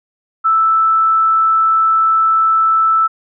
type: tone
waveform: sine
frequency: 1318.5 Hz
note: E6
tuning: in tune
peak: -9 dBFS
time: 0.44-3.08 s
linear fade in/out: 20 ms
effects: none